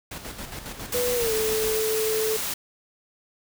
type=noise with tremolo; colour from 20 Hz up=pink; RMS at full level=-35 dBFS; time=0.11-1.75 s; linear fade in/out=5 ms; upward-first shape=square; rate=7.3 Hz; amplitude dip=50%
type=noise; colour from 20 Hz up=white; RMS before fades=-29 dBFS; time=0.92-2.54 s; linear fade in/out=5 ms
type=tone with pitch glide; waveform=sine; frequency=490.6 to 437.1 Hz; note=B4 to A4; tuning=-12 to -11 cents; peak=-23 dBFS; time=0.94-2.37 s; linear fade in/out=10 ms; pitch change=-199 cents; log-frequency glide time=1.15-1.33 s
effects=none